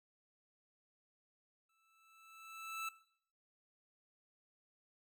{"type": "tone with exponential growth", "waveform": "25% pulse", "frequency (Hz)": 1318.5, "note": "E6", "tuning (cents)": 0, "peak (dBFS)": -35, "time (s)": [1.69, 2.89], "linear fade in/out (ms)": 5, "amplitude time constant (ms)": 260, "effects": ["noise-tail reverb RT60 0.6 s tail -17 dB re dry"]}